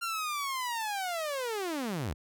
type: linear sweep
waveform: sawtooth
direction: down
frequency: 1391 to 58.27 Hz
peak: -28 dBFS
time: 0.01-2.14 s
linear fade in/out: 20 ms
effects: none